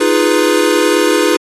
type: chord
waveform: square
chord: F half-diminished seventh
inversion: third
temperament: equal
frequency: 311.1 / 349.2 / 415.3 / 493.9 Hz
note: Eb4 / F4 / Ab4 / Cb5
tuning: 0 / 0 / 0 / 0 cents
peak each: -16 dBFS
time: 0-1.37 s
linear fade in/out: 10 ms
effects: AAC 32 kbps